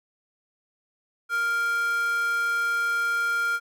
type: tone with high-pass filter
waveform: square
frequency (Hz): 466.2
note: A#4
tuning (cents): 0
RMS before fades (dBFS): -25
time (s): 1.29-3.6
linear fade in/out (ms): 50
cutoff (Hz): 1400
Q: 5.7
effects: none